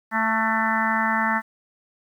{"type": "harmonic tone with a mistuned harmonic", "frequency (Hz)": 222.3, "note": "A3", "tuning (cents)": 18, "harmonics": [1, 3, 4, 5, 6, 7, 8, 9], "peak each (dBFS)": [-27, -33, -25, -29, -28, -31, -25, -31], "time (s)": [0.11, 1.42], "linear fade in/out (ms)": 50, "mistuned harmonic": 7, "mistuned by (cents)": -40, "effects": ["9-bit"]}